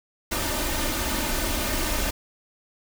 pink noise with comb filter, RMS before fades -26 dBFS, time 0.31-2.11 s, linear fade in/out 10 ms, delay 3.3 ms, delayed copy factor +0.7, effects none

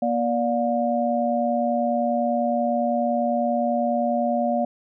sine tone cluster, 238.5 / 584 / 714 Hz, A#3 / D5 / F5, +40 / -10 / +38 cents, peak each -24 dBFS, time 0.02-4.65 s, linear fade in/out 5 ms, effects none

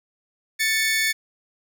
sawtooth tone pair together, 1768 / 2219 Hz, A6 / C#7, +8 / +1 cents, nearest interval major third, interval 393 cents, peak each -19 dBFS, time 0.59-1.13 s, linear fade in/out 20 ms, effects none

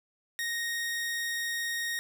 sawtooth tone, 1864.7 Hz, A#6, in tune, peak -27 dBFS, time 0.39-1.99 s, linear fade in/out 0 ms, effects none

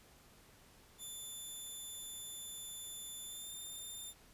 10% pulse tone with pitch glide, 3520 to 3592 Hz, A7 to A7, 0 to +35 cents, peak -38 dBFS, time 0.98-4.14 s, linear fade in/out 50 ms, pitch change +35 cents, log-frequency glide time 3.25-3.52 s, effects pink hiss -63 dBFS RMS until 4.33 s + resampled to 32000 Hz

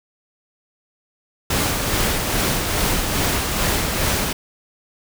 pink noise with tremolo, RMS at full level -19 dBFS, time 1.5-4.33 s, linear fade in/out 5 ms, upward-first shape sine, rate 2.4 Hz, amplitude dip 35%, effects none

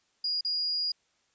sine tone with dropouts, 4867 Hz, D#8, 39 cents flat, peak -27 dBFS, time 0.24-0.92 s, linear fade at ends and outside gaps 5 ms, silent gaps 0.41-0.448 s, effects white hiss -71 dBFS RMS until 1.34 s + resampled to 16000 Hz

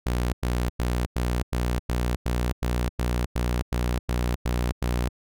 sawtooth tone bursts, 60.5 Hz, B1, 35 cents flat, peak -19 dBFS, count 14, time 0.06-5.088 s, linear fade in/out 5 ms, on 270 ms, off 96 ms, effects none

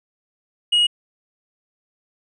triangle tone, 2889 Hz, F#7, 42 cents flat, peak -12 dBFS, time 0.72-0.87 s, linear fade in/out 10 ms, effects resampled to 22050 Hz

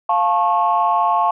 sine chord, F augmented, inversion none, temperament just, 698.5 / 873.1 / 1091.3 Hz, F5 / A5 / C#6, 0 / -14 / -27 cents, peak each -18 / -17 / -17 dBFS, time 0.09-1.31 s, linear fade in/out 5 ms, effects tanh soft clip ceiling -6 dBFS

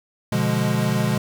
square chord, B diminished seventh, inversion none, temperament equal, 123.47 / 146.83 / 174.61 / 207.7 Hz, B2 / D3 / F3 / Ab3, 0 / 0 / 0 / 0 cents, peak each -24 / -26 / -27 / -24 dBFS, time 0.32-1.18 s, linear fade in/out 5 ms, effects 8-bit

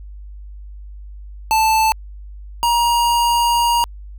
square tone pair in turn, 880 / 945.8 Hz, A5 / A#5, 0 / +25 cents, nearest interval minor second, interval 125 cents, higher second, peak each -13 / -14 dBFS, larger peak first, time 1.51-1.92 / 2.63-3.84 s, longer second, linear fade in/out 0 ms, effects added 50 Hz sine -32 dBFS peak until 4.18 s

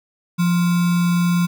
sine tone with sample-and-hold, 174.61 Hz, F3, in tune, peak -14 dBFS, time 0.38-1.47 s, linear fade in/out 20 ms, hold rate 1225 Hz, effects none

